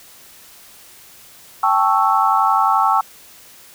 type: chord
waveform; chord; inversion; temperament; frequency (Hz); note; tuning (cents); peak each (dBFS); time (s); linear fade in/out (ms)
sine; A dominant seventh; third; equal with one note detuned; 784 / 875.4 / 1108.7 / 1318.5; G5 / A5 / C#6 / E6; 0 / -9 / 0 / 0; -18; 1.63-3.01; 5
effects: white hiss -44 dBFS RMS until 3.74 s